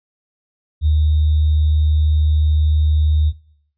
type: tone with sample-and-hold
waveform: sine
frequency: 76.5 Hz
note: D#2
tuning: 29 cents flat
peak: -11 dBFS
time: 0.81-3.33 s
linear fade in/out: 50 ms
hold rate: 3675 Hz
effects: noise-tail reverb RT60 0.7 s tail -21 dB re dry + resampled to 11025 Hz